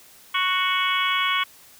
harmonic tone, 370 Hz, F#4, in tune, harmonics 3 / 4 / 5 / 6 / 7 / 8 / 9, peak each -24 / -29 / -34 / -25 / -35 / -29 / -28 dBFS, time 0.34-1.44 s, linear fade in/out 10 ms, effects white hiss -50 dBFS RMS until 1.79 s

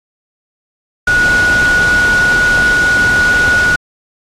sine tone in noise, 1459 Hz, F#6, 25 cents flat, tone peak -8 dBFS, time 1.07-3.76 s, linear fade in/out 5 ms, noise pink, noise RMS -19 dBFS, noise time 1.07-3.76 s, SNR +8 dB, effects low-pass 7000 Hz 12 dB/octave + AAC 64 kbps

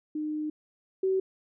sine tone pair in turn, 304.9 / 380.2 Hz, D#4 / F#4, -35 / +47 cents, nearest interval major third, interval 382 cents, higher second, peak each -29 / -23 dBFS, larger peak second, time 0.15-0.5 / 1.03-1.2 s, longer first, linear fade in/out 5 ms, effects none

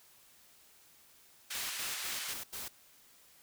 pink band-pass noise, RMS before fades -40 dBFS, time 1.5-2.34 s, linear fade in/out 10 ms, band 1800 to 13000 Hz, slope 12 dB/octave
white noise bursts, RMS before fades -42 dBFS, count 5, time 1.54-2.684 s, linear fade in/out 10 ms, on 160 ms, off 86 ms
effects white hiss -62 dBFS RMS until 3.42 s

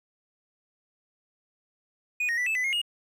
triangle tone with pitch steps, 2475 / 1865 / 1972 / 2623 / 2004 / 2144 / 2863 Hz, D#7 / A#6 / B6 / E7 / B6 / C7 / F7, -10 / 0 / -3 / -9 / +25 / +42 / +42 cents, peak -23 dBFS, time 2.2-2.816 s, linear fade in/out 5 ms, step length 88 ms, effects none

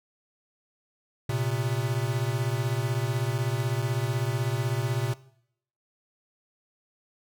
square beating tone pair, 116.54 / 132.54 Hz, A#2 / C3, 0 / +23 cents, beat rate 16 Hz, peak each -29 dBFS, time 1.29-5.14 s, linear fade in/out 5 ms, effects noise-tail reverb RT60 0.7 s tail -19 dB re dry

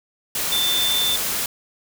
sine tone in noise, 3547 Hz, A7, 13 cents sharp, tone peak -19 dBFS, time 0.52-1.16 s, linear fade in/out 2 ms, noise white, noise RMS -24 dBFS, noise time 0.35-1.46 s, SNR +2 dB, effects none

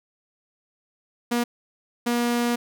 sawtooth tone bursts at uneven times, 239.1 Hz, A#3, 44 cents sharp, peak -17 dBFS, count 2, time 1.31-1.44 / 2.06-2.56 s, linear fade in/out 10 ms, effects none

